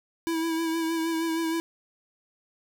square tone with vibrato, 327.4 Hz, E4, 12 cents flat, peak -26 dBFS, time 0.27-1.6 s, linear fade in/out 0 ms, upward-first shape sine, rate 6.4 Hz, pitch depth 29 cents each way, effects none

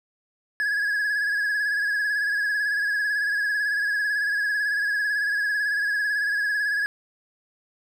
triangle tone with vibrato, 1671 Hz, G#6, 10 cents sharp, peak -20 dBFS, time 0.6-6.86 s, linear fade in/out 0 ms, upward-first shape sine, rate 18 Hz, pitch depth 48 cents each way, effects none

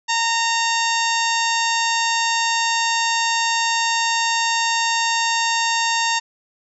harmonic tone, 920 Hz, A#5, 23 cents flat, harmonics 1 / 2 / 3 / 4 / 5 / 6 / 7 / 8, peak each -21 / -24 / -26 / -27 / -28 / -29 / -29 / -30 dBFS, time 0.08-6.2 s, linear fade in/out 20 ms, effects none

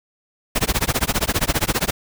pink noise with tremolo, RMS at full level -17 dBFS, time 0.55-1.91 s, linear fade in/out 10 ms, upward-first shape sine, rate 15 Hz, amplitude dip 100%, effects none

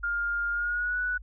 sine tone with pitch glide, 1408 to 1478.9 Hz, F6 to F#6, +14 to -1 cents, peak -26 dBFS, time 0.03-1.18 s, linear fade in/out 10 ms, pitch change +85 cents, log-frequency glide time 0.51-0.99 s, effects added 50 Hz sine -42 dBFS peak until 1.22 s

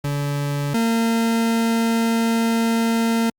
40% pulse tone pair in turn, 143.5 / 228.4 Hz, D3 / A#3, -40 / -35 cents, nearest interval minor sixth, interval 805 cents, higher second, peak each -20 / -16 dBFS, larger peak second, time 0.04-0.74 / 0.74-3.3 s, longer second, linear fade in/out 5 ms, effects Opus 48 kbps

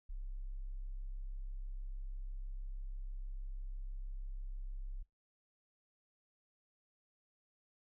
sine tone, 33.1 Hz, C1, 21 cents sharp, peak -40 dBFS, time 0.09-5.03 s, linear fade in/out 10 ms, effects noise-tail reverb RT60 0.2 s tail -23 dB re dry

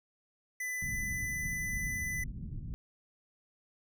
square tone, 2001 Hz, B6, 22 cents sharp, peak -35 dBFS, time 0.6-2.24 s, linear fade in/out 5 ms
pink low-pass noise, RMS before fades -40 dBFS, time 0.82-2.74 s, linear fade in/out 0 ms, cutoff 200 Hz, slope 24 dB/octave
effects none

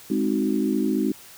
sine chord, Ab dominant seventh, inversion none, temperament equal, 207.7 / 261.6 / 311.1 / 370 Hz, Ab3 / C4 / Eb4 / Gb4, 0 / 0 / 0 / 0 cents, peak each -25 / -25 / -25 / -28 dBFS, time 0.1-1.12 s, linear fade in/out 5 ms, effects white hiss -46 dBFS RMS until 1.37 s

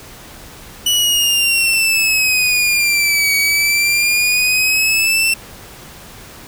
sawtooth exponential two-way sweep, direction down then up, 2960 to 2255 to 2692 Hz, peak -9 dBFS, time 0.86-5.34 s, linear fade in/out 5 ms, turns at 3.35 s, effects pink hiss -37 dBFS RMS until 6.47 s

